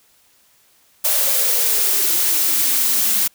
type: noise with high-pass filter sweep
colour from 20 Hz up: blue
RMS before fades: -17 dBFS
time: 1.04-3.28 s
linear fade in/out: 10 ms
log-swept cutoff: 610 to 200 Hz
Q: 6.5
effects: white hiss -56 dBFS RMS until 3.34 s